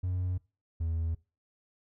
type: tone pair in turn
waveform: triangle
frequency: 91.2 / 81.98 Hz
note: F#2 / E2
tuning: -24 / -9 cents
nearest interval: major second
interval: 185 cents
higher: first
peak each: -26 dBFS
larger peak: neither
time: 0.03-0.38 / 0.8-1.15 s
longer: neither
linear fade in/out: 10 ms
effects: noise-tail reverb RT60 0.3 s tail -23 dB re dry + tanh soft clip ceiling -22 dBFS